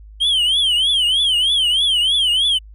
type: tone with vibrato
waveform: triangle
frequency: 3136 Hz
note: G7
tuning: in tune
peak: -12 dBFS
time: 0.2-2.59 s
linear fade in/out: 20 ms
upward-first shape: triangle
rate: 3.2 Hz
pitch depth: 190 cents each way
effects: added 52 Hz sine -37 dBFS peak until 2.74 s + resampled to 32000 Hz